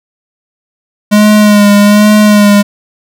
square tone with vibrato, 207.7 Hz, G#3, in tune, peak -3 dBFS, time 1.11-2.63 s, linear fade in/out 20 ms, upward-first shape sine, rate 1.2 Hz, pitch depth 32 cents each way, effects none

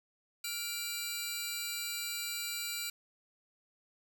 15% pulse tone cluster, 1416 / 2352 / 3964 Hz, F6 / D7 / B7, +23 / +2 / +6 cents, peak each -38 / -33 / -32 dBFS, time 0.44-2.9 s, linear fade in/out 5 ms, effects none

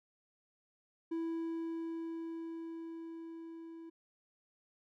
triangle tone with level ramp, 329.6 Hz, E4, in tune, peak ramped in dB -32 to -45 dBFS, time 1.11-3.9 s, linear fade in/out 10 ms, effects none

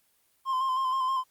triangle tone with vibrato, 1046.5 Hz, C6, in tune, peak -23 dBFS, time 0.45-1.24 s, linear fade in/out 50 ms, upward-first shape square, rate 6.3 Hz, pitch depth 29 cents each way, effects white hiss -68 dBFS RMS until 1.3 s + Opus 24 kbps

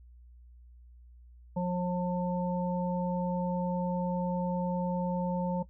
harmonic tone, 179 Hz, F3, 43 cents sharp, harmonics 1 / 3 / 5, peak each -29 / -34 / -36 dBFS, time 1.56-5.63 s, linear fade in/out 10 ms, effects noise-tail reverb RT60 0.1 s tail -17 dB re dry + added 60 Hz sine -51 dBFS peak until 5.69 s

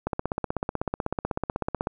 click train, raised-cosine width 1 ms, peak -12 dBFS, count 30, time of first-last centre 0.07-1.871 s, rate 16.1 Hz, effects none

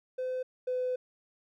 triangle tone pair in turn, 511 / 504.8 Hz, C5 / B4, -41 / +38 cents, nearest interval unison, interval 21 cents, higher first, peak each -28 / -25 dBFS, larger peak second, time 0.18-0.43 / 0.67-0.96 s, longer second, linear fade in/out 10 ms, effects tanh soft clip ceiling -26 dBFS

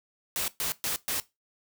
white noise bursts, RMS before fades -30 dBFS, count 4, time 0.36-1.2 s, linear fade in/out 0 ms, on 120 ms, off 120 ms, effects noise-tail reverb RT60 0.2 s tail -18 dB re dry

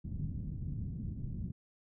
white low-pass noise, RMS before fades -39 dBFS, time 0.04-1.52 s, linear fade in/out 10 ms, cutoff 180 Hz, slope 24 dB/octave, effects none

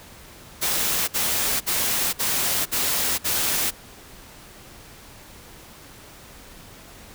white noise bursts, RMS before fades -23 dBFS, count 6, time 0.61-3.71 s, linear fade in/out 20 ms, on 470 ms, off 56 ms, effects pink hiss -45 dBFS RMS until 7.14 s

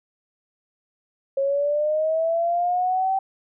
sine linear sweep, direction up, 542 to 776 Hz, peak -19 dBFS, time 1.37-3.19 s, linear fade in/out 5 ms, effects none

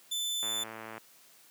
sawtooth tone, 3520 Hz, A7, in tune, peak -28 dBFS, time 0.11-0.64 s, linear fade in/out 10 ms
click train, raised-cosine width 0.5 ms, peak -27 dBFS, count 62, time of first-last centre 0.43-0.98 s, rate 111 Hz
effects white hiss -59 dBFS RMS until 1.5 s + high-pass 150 Hz 12 dB/octave

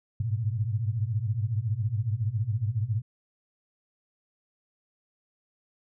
sine tone cluster, 99.2 / 106.5 / 120.9 Hz, G2 / G#2 / B2, +21 / +44 / -36 cents, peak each -33 / -28 / -30 dBFS, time 0.2-3.02 s, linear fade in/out 5 ms, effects none

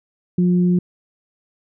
sine tone pair together, 178.41 / 356 Hz, F3 / F4, +37 / +33 cents, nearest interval octave, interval 1196 cents, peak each -13 / -24 dBFS, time 0.38-0.79 s, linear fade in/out 5 ms, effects none

